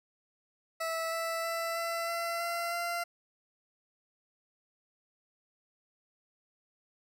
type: tone with pitch steps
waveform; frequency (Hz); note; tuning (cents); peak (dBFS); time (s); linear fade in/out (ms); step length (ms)
20% pulse; 654 / 659.7 / 665.4 / 671.2 / 677.1 / 683 / 688.9; E5 / E5 / E5 / E5 / E5 / F5 / F5; -14 / +1 / +16 / +31 / +46 / -39 / -24; -27; 0.8-3.04; 10; 320
effects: none